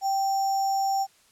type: tone with sample-and-hold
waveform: sine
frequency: 780 Hz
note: G5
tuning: 9 cents flat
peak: -22 dBFS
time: 0.01-1.07 s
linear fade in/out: 50 ms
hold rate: 6300 Hz
effects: white hiss -60 dBFS RMS until 1.31 s + low-pass 10000 Hz 12 dB/octave